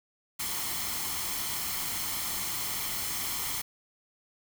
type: noise with comb filter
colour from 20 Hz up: white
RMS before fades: -33 dBFS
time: 0.39-3.62 s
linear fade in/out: 10 ms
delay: 0.94 ms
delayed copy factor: +0.5
effects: none